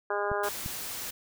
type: harmonic tone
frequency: 204.2 Hz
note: G#3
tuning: 29 cents flat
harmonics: 2 / 3 / 4 / 5 / 6 / 7 / 8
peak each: -32 / -34 / -35 / -36 / -37 / -37 / -38 dBFS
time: 0.1-0.49 s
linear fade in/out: 5 ms
type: clicks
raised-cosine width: 5 ms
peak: -24 dBFS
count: 2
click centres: 0.316 / 0.661 s
type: noise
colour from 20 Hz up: white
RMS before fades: -37 dBFS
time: 0.43-1.11 s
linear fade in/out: 10 ms
effects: none